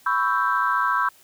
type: chord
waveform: sine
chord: C# half-diminished seventh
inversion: third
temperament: equal with one note detuned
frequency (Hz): 994.6 / 1108.7 / 1318.5 / 1568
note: B5 / C#6 / E6 / G6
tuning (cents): +12 / 0 / 0 / 0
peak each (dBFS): -24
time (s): 0.06-1.09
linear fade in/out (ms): 5
effects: tanh soft clip ceiling -9 dBFS + white hiss -54 dBFS RMS until 1.23 s